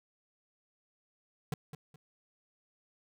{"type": "tone with echo", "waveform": "square", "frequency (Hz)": 150, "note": "D3", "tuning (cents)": 37, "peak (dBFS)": -32, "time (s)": [1.52, 1.54], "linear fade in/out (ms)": 2, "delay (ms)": 210, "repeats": 2, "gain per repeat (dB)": -11, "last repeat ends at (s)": 1.96, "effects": []}